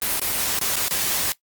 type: noise with dropouts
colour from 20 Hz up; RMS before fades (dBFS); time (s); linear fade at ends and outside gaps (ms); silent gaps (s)
white; -23; 0.02-1.32; 0; 0.196-0.217 / 0.589-0.613 / 0.757-0.766 / 0.882-0.909
effects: noise-tail reverb RT60 0.1 s tail -18 dB re dry + Opus 24 kbps